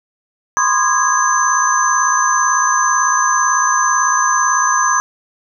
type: tone cluster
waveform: sine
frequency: 1008 / 1066 / 1222 / 1651 / 6140 Hz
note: B5 / C6 / D#6 / G#6 / G8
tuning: +35 / +32 / -32 / -11 / -37 cents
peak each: -18 dBFS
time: 0.57-5 s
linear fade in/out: 0 ms
effects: none